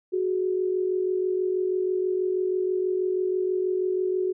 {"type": "tone pair together", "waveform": "sine", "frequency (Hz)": [369.1, 415.3], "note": ["F#4", "G#4"], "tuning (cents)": [-4, 0], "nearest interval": "major second", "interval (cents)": 204, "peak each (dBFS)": [-23, -30], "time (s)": [0.12, 4.33], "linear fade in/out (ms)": 20, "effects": []}